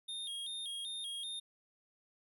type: tone with vibrato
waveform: square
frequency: 3454 Hz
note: A7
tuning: 33 cents flat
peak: -40 dBFS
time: 0.08-1.4 s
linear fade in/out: 10 ms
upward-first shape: square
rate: 2.6 Hz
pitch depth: 97 cents each way
effects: none